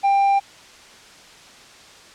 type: tone with hard clipping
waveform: sine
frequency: 793 Hz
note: G5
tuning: 20 cents sharp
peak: -15 dBFS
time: 0.03-0.4 s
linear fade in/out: 20 ms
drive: 3 dB
effects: white hiss -45 dBFS RMS until 2.14 s + low-pass 6000 Hz 12 dB/octave